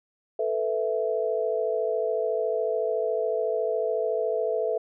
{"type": "chord", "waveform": "sine", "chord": "A suspended second", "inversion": "none", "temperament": "equal", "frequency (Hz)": [440, 493.9, 659.3], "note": ["A4", "B4", "E5"], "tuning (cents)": [0, 0, 0], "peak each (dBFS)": [-27, -29, -28], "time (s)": [0.39, 4.78], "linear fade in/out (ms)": 5, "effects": []}